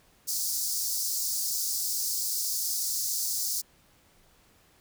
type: high-pass noise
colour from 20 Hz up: pink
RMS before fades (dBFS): -30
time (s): 0.27-3.62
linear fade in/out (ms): 20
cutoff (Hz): 4700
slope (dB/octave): 48
effects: pink hiss -62 dBFS RMS until 4.8 s